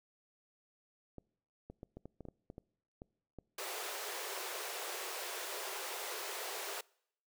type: clicks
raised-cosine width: 2 ms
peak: -34 dBFS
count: 12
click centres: 1.183 / 1.7 / 1.831 / 1.97 / 2.056 / 2.207 / 2.253 / 2.286 / 2.501 / 2.581 / 3.019 / 3.387 s
type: high-pass noise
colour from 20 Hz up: pink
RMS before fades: -42 dBFS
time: 3.58-6.81 s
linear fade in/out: 5 ms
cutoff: 360 Hz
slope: 96 dB/octave
effects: noise-tail reverb RT60 0.7 s tail -25 dB re dry